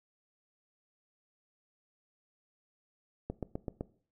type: click train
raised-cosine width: 2 ms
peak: -22 dBFS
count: 5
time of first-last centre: 3.3-3.81 s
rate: 7.85 Hz
effects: noise-tail reverb RT60 0.5 s tail -19 dB re dry